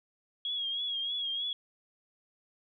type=tone with vibrato; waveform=sine; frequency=3300 Hz; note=G#7; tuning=12 cents flat; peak=-31 dBFS; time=0.45-1.53 s; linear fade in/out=2 ms; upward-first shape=triangle; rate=3.2 Hz; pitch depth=67 cents each way; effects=none